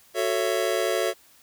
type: chord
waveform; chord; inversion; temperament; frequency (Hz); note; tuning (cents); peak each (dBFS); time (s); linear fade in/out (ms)
square; F# minor seventh; none; just; 370 / 444 / 555 / 666; F#4 / A4 / C#5 / E5; 0 / +16 / +2 / +18; -29; 0.14-1.14; 50
effects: white hiss -56 dBFS RMS until 1.42 s